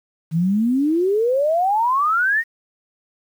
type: exponential sweep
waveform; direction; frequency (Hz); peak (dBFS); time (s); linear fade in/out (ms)
sine; up; 155.56 to 1900; -15; 0.31-2.44; 50
effects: 8-bit